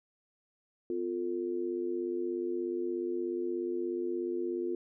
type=tone with amplitude modulation; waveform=sine; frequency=351.4 Hz; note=F4; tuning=11 cents sharp; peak=-27 dBFS; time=0.9-4.75 s; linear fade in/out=2 ms; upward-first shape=sine; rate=96.8 Hz; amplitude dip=85%; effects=none